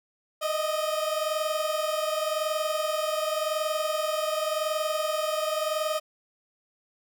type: tone pair together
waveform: 30% pulse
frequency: 614.1 / 635 Hz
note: D#5 / D#5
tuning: -23 / +35 cents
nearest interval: minor second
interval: 58 cents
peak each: -25 / -28 dBFS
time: 0.41-6 s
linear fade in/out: 20 ms
effects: none